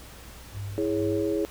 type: tone with tremolo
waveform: sine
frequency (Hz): 100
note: G2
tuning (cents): +35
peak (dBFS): -31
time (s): 0.52-1.36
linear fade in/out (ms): 50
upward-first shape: sine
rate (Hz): 2.2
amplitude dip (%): 75
type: chord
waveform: sine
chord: C# minor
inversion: first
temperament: equal with one note detuned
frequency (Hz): 327.2 / 415.3 / 554.4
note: E4 / G#4 / C#5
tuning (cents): -13 / 0 / 0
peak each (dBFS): -27 / -27 / -32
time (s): 0.78-1.45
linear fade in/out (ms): 0
effects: added 60 Hz sine -47 dBFS peak until 1.5 s + pink hiss -47 dBFS RMS until 1.5 s